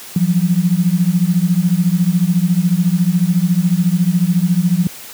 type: beating tone pair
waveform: sine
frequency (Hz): 170 / 184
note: F3 / F#3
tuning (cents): -46 / -9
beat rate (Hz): 14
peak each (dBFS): -14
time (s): 0.16-4.87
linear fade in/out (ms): 2
effects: white hiss -34 dBFS RMS until 5.13 s + high-pass 80 Hz 12 dB/octave